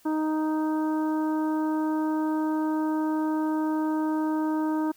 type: harmonic tone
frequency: 311.1 Hz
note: D#4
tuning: in tune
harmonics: 1 / 2 / 3 / 4 / 5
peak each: -24 / -37 / -33 / -41 / -44 dBFS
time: 0.05-4.92 s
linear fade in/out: 10 ms
effects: white hiss -59 dBFS RMS until 4.96 s